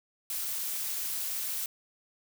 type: noise with amplitude modulation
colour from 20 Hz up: blue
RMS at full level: -31 dBFS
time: 0.3-1.66 s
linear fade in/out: 2 ms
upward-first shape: sine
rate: 269 Hz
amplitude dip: 60%
effects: none